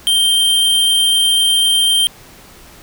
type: tone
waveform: square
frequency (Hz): 3156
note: G7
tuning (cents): +11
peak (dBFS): -11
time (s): 0.07-2.07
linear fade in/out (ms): 0
effects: pink hiss -41 dBFS RMS until 2.82 s